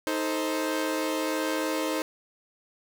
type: chord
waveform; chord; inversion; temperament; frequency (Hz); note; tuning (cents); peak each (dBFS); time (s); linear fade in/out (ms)
sawtooth; A diminished; second; equal with one note detuned; 313.7 / 440 / 523.3; Eb4 / A4 / C5; +14 / 0 / 0; -25 / -31 / -27; 0.07-2.02; 0
effects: none